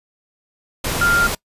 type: tone in noise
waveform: sine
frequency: 1396.9 Hz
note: F6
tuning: in tune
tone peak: -13 dBFS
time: 1.01-1.27 s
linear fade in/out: 5 ms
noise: pink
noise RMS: -22 dBFS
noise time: 0.84-1.35 s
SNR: +6 dB
effects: noise-tail reverb RT60 0.1 s tail -23 dB re dry + resampled to 32000 Hz